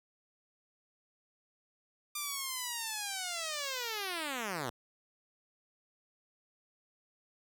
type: linear sweep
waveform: 5% pulse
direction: down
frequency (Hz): 1199 to 110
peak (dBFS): -24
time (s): 2.15-4.7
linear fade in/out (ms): 5
effects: none

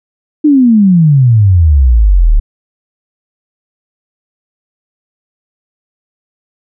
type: exponential sweep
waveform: sine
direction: down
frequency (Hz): 310 to 35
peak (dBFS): -3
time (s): 0.44-2.4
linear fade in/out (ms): 10
effects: none

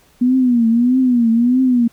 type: tone with vibrato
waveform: sine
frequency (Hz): 242.9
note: B3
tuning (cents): -29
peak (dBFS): -10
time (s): 0.21-1.88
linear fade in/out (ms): 10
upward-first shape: triangle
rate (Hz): 1.6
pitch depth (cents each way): 140
effects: pink hiss -53 dBFS RMS until 1.92 s

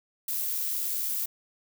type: noise with amplitude modulation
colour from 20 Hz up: violet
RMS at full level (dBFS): -29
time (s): 0.28-1.26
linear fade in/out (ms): 5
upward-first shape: sine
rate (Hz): 78.7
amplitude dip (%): 25
effects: none

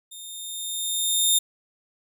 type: tone with level ramp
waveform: 15% pulse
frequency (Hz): 3644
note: A#7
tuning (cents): -40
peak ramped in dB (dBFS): -32 to -9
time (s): 0.11-1.39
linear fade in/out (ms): 10
effects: none

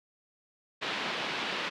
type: band-pass noise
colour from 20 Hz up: white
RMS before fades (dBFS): -34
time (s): 0.81-1.7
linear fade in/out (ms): 20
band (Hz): 160 to 3600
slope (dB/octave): 24
effects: none

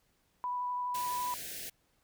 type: tone with vibrato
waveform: sine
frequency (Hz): 987.8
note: B5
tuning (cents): 0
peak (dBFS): -32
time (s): 0.44-1.34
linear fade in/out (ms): 0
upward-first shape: sine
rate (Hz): 12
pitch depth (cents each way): 9
type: band-stop noise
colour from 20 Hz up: white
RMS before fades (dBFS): -42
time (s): 0.94-1.7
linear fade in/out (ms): 10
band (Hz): 760 to 1500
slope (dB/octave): 96
effects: pink hiss -73 dBFS RMS until 2.03 s

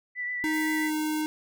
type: tone with vibrato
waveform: sine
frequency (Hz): 1974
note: B6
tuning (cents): -1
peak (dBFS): -29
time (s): 0.15-0.91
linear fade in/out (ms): 50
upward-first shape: triangle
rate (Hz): 7.5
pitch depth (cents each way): 21
type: tone with pitch glide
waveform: square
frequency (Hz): 311 to 308.1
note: D#4 to D#4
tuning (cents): -1 to -17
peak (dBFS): -27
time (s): 0.44-1.26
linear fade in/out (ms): 0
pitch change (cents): -16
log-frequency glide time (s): 0.7-0.92
type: high-pass noise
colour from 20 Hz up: pink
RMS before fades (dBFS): -44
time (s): 0.53-1.22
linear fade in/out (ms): 10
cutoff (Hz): 6700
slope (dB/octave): 48
effects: none

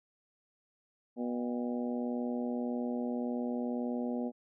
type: harmonic tone with a mistuned harmonic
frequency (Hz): 121.8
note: B2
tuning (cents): -24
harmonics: 2 / 3 / 4 / 5 / 6 / 7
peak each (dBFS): -33 / -42 / -41 / -43 / -48 / -49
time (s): 1.16-4.32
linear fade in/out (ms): 50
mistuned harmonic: 7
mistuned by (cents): -86
effects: none

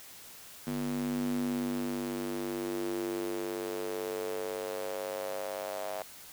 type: tone with high-pass filter sweep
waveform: square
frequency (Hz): 49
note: G1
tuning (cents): 0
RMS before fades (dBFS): -35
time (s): 0.67-6.02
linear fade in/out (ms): 0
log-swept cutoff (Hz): 210 to 640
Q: 5
effects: white hiss -50 dBFS RMS until 6.32 s

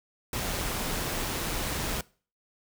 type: noise with amplitude modulation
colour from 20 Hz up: pink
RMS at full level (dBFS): -30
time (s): 0.33-2.01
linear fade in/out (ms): 2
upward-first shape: sine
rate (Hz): 175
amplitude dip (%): 30
effects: noise-tail reverb RT60 0.4 s tail -22 dB re dry

